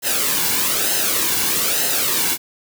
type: noise with flanger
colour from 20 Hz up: white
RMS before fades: -19 dBFS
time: 0.02-2.38 s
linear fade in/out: 50 ms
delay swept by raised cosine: 0.86 to 1.61 ms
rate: 1.1 Hz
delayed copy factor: -0.6
effects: none